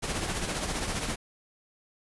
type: noise with tremolo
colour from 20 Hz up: pink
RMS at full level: -29 dBFS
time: 0.02-1.16 s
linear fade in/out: 20 ms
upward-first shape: triangle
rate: 15 Hz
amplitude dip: 55%
effects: resampled to 24000 Hz